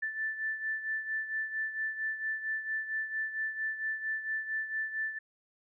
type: beating tone pair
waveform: sine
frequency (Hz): 1760 / 1764.4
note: A6 / A6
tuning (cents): 0 / +4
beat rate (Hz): 4.4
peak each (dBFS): -33 / -39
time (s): 0.02-5.19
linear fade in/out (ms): 10
effects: none